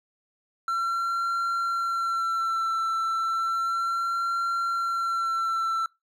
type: tone with vibrato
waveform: triangle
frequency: 1353 Hz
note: E6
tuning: 45 cents sharp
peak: -22 dBFS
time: 0.68-5.86 s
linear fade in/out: 2 ms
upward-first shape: sine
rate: 0.33 Hz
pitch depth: 22 cents each way
effects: noise-tail reverb RT60 0.2 s tail -23 dB re dry